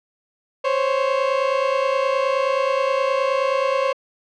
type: tone pair together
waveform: 30% pulse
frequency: 523.3 / 552.8 Hz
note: C5 / C#5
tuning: 0 / -5 cents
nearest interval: minor second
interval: 95 cents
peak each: -18 dBFS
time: 0.64-3.93 s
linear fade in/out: 10 ms
effects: low-pass 3000 Hz 12 dB/octave